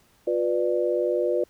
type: chord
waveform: sine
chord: B diminished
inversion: second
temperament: just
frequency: 355.6 / 493.9 / 592.7 Hz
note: F4 / B4 / D5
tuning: +31 / 0 / +16 cents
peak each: -25 / -25 / -26 dBFS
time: 0.27-1.44 s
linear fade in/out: 5 ms
effects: pink hiss -61 dBFS RMS until 1.49 s